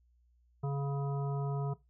harmonic tone, 140 Hz, C#3, 18 cents sharp, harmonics 1 / 3 / 5 / 7 / 9, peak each -31 / -41 / -45 / -48 / -50 dBFS, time 0.63-1.74 s, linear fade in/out 10 ms, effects noise-tail reverb RT60 0.2 s tail -18 dB re dry + added 60 Hz sine -65 dBFS peak until 1.89 s

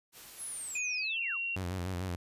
white noise, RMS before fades -50 dBFS, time 0.12-0.81 s, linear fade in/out 50 ms
sine linear sweep, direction down, 11175 to 921 Hz, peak -38 dBFS, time 0.37-1.38 s, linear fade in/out 50 ms
sine tone with pitch glide, 2489 to 2746 Hz, D#7 to F7, 0 to -30 cents, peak -32 dBFS, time 0.75-1.56 s, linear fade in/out 5 ms, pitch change +170 cents, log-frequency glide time 0.97-1.21 s
sawtooth tone with vibrato, 90.8 Hz, F#2, 32 cents flat, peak -30 dBFS, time 1.56-2.16 s, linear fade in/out 5 ms, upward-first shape square, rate 6.7 Hz, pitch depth 62 cents each way
effects resampled to 32000 Hz

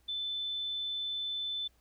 sine tone, 3520 Hz, A7, in tune, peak -33 dBFS, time 0.08-1.68 s, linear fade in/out 10 ms, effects added 60 Hz sine -66 dBFS peak until 1.8 s + pink hiss -71 dBFS RMS until 1.8 s

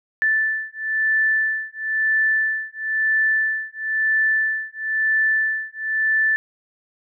sine beating tone pair, 1758 / 1759 Hz, A6 / A6, -2 / -1 cents, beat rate 1 Hz, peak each -21 dBFS, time 0.22-6.36 s, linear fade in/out 0 ms, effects none

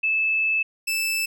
sine / sawtooth tone pair in turn, 2618 / 2636 Hz, E7 / E7, -13 / -1 cents, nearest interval unison, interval 12 cents, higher second, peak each -19 dBFS, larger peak neither, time 0.03-0.63 / 0.87-1.26 s, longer first, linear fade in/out 10 ms, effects none

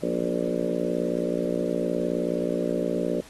harmonic tone with a mistuned harmonic, 59.1 Hz, A#1, 24 cents sharp, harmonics 3 / 4 / 5 / 6 / 7 / 8 / 9 / 10, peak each -32 / -32 / -32 / -32 / -32 / -32 / -32 / -32 dBFS, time 0.02-3.21 s, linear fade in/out 10 ms, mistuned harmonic 5, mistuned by -31 cents, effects pink hiss -49 dBFS RMS until 3.29 s + AAC 32 kbps

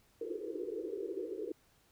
white band-pass noise, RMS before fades -40 dBFS, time 0.21-1.52 s, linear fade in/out 5 ms, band 320 to 480 Hz, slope 96 dB/octave, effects pink hiss -69 dBFS RMS until 1.91 s

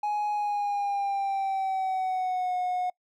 triangle tone with pitch glide, 835 to 726.9 Hz, G#5 to F#5, +9 to -31 cents, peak -23 dBFS, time 0.03-2.9 s, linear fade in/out 5 ms, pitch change -240 cents, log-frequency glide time 0.32-2.55 s, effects noise-tail reverb RT60 0.1 s tail -26 dB re dry + tanh soft clip ceiling -19 dBFS

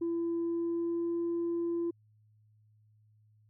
sine tone with pitch glide, 337 to 340.1 Hz, E4 to F4, +38 to -46 cents, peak -28 dBFS, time 0.01-1.91 s, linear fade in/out 10 ms, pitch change +16 cents, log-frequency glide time 0.44-1.19 s, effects tanh soft clip ceiling -27 dBFS + added 107 Hz sine -62 dBFS peak until 3.49 s

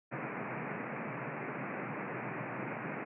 pink band-pass noise, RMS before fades -40 dBFS, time 0.11-3.05 s, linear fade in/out 20 ms, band 120 to 2500 Hz, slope 96 dB/octave, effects none

